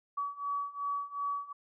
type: beating tone pair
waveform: sine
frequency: 1137 / 1139.7 Hz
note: C#6 / C#6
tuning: +44 / +48 cents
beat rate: 2.7 Hz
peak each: -37 / -35 dBFS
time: 0.17-1.53 s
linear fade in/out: 10 ms
effects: none